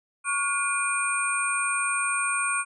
sine tone cluster, 1114 / 1433 / 2420 / 8580 Hz, C#6 / F6 / D#7 / C9, +8 / +44 / -49 / +42 cents, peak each -29 dBFS, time 0.24-2.65 s, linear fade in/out 50 ms, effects none

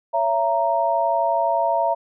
sine chord, A# diminished, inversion first, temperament just, 559.4 / 671.3 / 932.3 Hz, C#5 / E5 / A#5, +16 / +31 / 0 cents, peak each -26 / -20 / -21 dBFS, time 0.13-1.95 s, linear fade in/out 20 ms, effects none

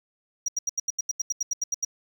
triangle tone bursts, 5740 Hz, F8, 47 cents sharp, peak -22 dBFS, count 14, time 0.46-1.849 s, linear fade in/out 5 ms, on 24 ms, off 81 ms, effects none

